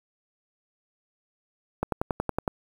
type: click train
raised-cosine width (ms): 1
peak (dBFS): -11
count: 8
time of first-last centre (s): 1.83-2.478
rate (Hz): 10.8
effects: 7-bit